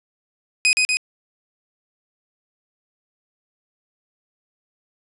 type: tone with echo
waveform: sawtooth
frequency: 2503 Hz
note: D#7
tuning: 10 cents sharp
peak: -10 dBFS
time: 0.65-0.73 s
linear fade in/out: 0 ms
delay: 120 ms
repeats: 2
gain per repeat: -2 dB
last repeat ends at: 0.97 s
effects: resampled to 24000 Hz + 8-bit